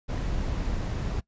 brown noise, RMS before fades -29 dBFS, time 0.08-1.21 s, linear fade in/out 20 ms, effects noise-tail reverb RT60 0.1 s tail -21 dB re dry + resampled to 16000 Hz

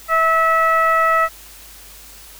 sine tone with frequency modulation, 1300 Hz, E6, 24 cents flat, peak -12 dBFS, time 0.08-1.29 s, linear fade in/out 50 ms, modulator 648 Hz, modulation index 0.93, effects added 50 Hz sine -46 dBFS peak until 2.39 s + white hiss -41 dBFS RMS until 2.39 s

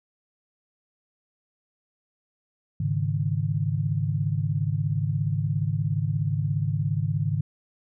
sine chord, Ab suspended fourth, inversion none, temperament equal, 103.83 / 138.59 / 155.56 Hz, Ab2 / Db3 / Eb3, 0 / 0 / 0 cents, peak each -27 dBFS, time 2.8-7.41 s, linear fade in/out 5 ms, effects none

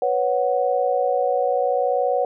sine chord, B suspended second, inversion none, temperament equal, 493.9 / 554.4 / 740 Hz, B4 / C#5 / F#5, 0 / 0 / 0 cents, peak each -22 dBFS, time 0.02-2.25 s, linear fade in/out 2 ms, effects none

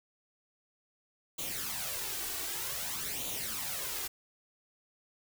white noise with flanger, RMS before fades -37 dBFS, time 1.38-4.08 s, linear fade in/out 10 ms, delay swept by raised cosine 0.29 to 2.69 ms, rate 0.53 Hz, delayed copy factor +0.65, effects none

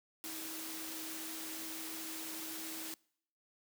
sine tone in noise, 320 Hz, D#4, 49 cents sharp, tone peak -48 dBFS, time 0.24-2.94 s, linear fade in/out 0 ms, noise white, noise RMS -44 dBFS, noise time 0.24-2.94 s, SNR -7 dB, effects noise-tail reverb RT60 0.7 s tail -26 dB re dry + high-pass 200 Hz 12 dB/octave

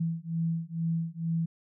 sine beating tone pair, 164.1 / 166.3 Hz, E3 / E3, -8 / +16 cents, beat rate 2.2 Hz, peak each -31 dBFS, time 0-1.46 s, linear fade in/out 10 ms, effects none

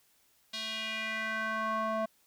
square tone with band-pass filter sweep, 220 Hz, A3, in tune, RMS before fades -34 dBFS, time 0.53-2.06 s, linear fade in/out 10 ms, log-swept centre 3900 to 790 Hz, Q 2.8, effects white hiss -68 dBFS RMS until 2.26 s

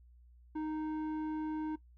square tone with low-pass filter, 310 Hz, D#4, 6 cents flat, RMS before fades -37 dBFS, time 0.55-1.76 s, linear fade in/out 10 ms, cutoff 990 Hz, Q 0.87, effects noise-tail reverb RT60 0.1 s tail -19 dB re dry + added 60 Hz sine -57 dBFS peak until 1.97 s

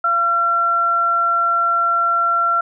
sine tone pair together, 685.5 / 1360 Hz, F5 / F6, -32 / -46 cents, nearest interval octave, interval 1186 cents, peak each -25 / -14 dBFS, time 0.04-2.61 s, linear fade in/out 5 ms, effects none

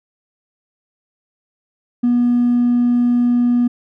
sine tone with hard clipping, 242.3 Hz, B3, 33 cents flat, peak -12 dBFS, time 2.03-3.68 s, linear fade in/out 10 ms, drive 1 dB, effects none

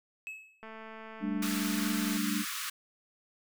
triangle tone with exponential decay, 2585 Hz, E7, 34 cents flat, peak -34 dBFS, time 0.27-0.68 s, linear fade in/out 0 ms, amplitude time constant 89 ms
click train, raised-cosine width 0.5 ms, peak -32 dBFS, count 341, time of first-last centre 0.63-2.168 s, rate 221 Hz
sine chord, G suspended second, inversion none, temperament equal, 196 / 220 / 293.7 Hz, G3 / A3 / D4, 0 / 0 / 0 cents, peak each -34 dBFS, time 1.2-2.45 s, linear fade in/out 50 ms
pink high-pass noise, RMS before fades -37 dBFS, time 1.42-2.7 s, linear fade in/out 5 ms, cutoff 1100 Hz, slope 96 dB/octave
effects none

